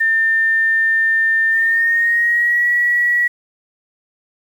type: tone with pitch glide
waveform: sine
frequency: 1800 to 1929.2 Hz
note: A6 to B6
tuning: +39 to -41 cents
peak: -12 dBFS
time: 0-3.28 s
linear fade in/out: 10 ms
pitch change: +120 cents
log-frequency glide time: 1.51-2.67 s
effects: 7-bit